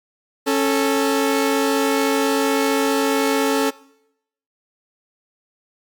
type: tone pair together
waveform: sawtooth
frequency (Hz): 274.8 / 440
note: C#4 / A4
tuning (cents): -15 / 0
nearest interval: minor sixth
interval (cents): 815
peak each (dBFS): -15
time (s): 0.46-3.71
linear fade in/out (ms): 20
effects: noise-tail reverb RT60 0.8 s tail -22 dB re dry + MP3 96 kbps